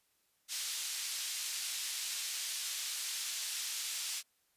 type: band-pass noise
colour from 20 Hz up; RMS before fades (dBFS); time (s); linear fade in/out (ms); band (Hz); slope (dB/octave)
pink; -39; 0.48-4.23; 50; 3700 to 10000; 12
effects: white hiss -75 dBFS RMS until 4.56 s + resampled to 32000 Hz